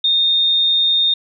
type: tone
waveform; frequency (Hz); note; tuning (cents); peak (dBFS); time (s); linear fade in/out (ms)
sine; 3665; A#7; -30; -12; 0.04-1.14; 5
effects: none